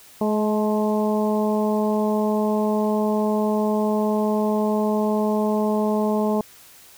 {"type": "harmonic tone with a mistuned harmonic", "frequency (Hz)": 212.3, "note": "G#3", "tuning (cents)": 38, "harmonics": [1, 2, 3, 4, 5], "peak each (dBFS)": [-21, -24, -26, -29, -33], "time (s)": [0.21, 6.41], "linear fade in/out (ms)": 2, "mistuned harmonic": 4, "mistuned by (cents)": 24, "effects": ["white hiss -48 dBFS RMS until 6.97 s"]}